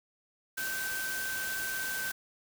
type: tone in noise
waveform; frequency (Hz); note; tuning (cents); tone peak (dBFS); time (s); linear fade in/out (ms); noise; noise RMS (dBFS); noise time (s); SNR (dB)
sine; 1545; G6; -26; -34; 0.57-2.12; 10; white; -38; 0.57-2.12; +1
effects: none